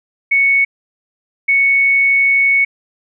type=tone pair in turn; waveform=sine; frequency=2217 / 2217 Hz; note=C#7 / C#7; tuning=0 / 0 cents; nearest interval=unison; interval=0 cents; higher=neither; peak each=-9 dBFS; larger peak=neither; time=0.31-0.65 / 1.48-2.65 s; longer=second; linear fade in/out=10 ms; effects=none